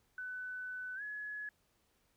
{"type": "tone with pitch glide", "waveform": "sine", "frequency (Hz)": [1500, 1693.4], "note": ["F#6", "G#6"], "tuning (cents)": [23, 33], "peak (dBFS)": -40, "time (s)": [0.18, 1.49], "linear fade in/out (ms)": 2, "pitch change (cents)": 210, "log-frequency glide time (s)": [0.95, 1.02], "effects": ["pink hiss -75 dBFS RMS until 2.16 s"]}